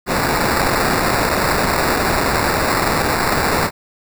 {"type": "noise with sample-and-hold", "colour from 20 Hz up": "violet", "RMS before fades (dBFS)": -17, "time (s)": [0.06, 3.71], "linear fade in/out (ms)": 50, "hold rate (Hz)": 3150, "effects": []}